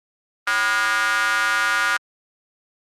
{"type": "tone with high-pass filter", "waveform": "square", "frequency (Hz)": 110, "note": "A2", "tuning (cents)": 0, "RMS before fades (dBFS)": -20, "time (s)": [0.47, 1.97], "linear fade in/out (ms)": 5, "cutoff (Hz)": 1400, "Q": 4.3, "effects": ["low-pass 10000 Hz 12 dB/octave", "Opus 32 kbps"]}